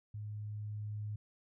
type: tone with level ramp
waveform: sine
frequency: 105.3 Hz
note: G#2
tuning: 24 cents sharp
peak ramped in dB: -40 to -37 dBFS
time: 0.14-1.16 s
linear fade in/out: 5 ms
effects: none